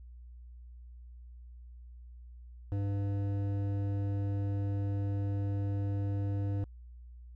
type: tone with hard clipping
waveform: sine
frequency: 100 Hz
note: G2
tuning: 35 cents sharp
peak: -32 dBFS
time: 2.72-6.64 s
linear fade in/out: 0 ms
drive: 11 dB
effects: added 60 Hz sine -47 dBFS peak until 7.35 s